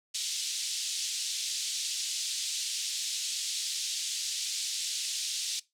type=band-pass noise; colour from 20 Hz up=pink; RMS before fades=-34 dBFS; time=0.14-5.6 s; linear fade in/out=10 ms; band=3400 to 8400 Hz; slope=24 dB/octave; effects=noise-tail reverb RT60 0.2 s tail -20 dB re dry